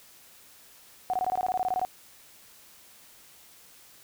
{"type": "tone bursts", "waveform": "sine", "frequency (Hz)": 740, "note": "F#5", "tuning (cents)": 0, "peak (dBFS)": -24, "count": 14, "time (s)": [1.1, 1.85], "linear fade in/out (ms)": 0, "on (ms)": 35, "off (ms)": 20, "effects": ["white hiss -54 dBFS RMS until 4.03 s"]}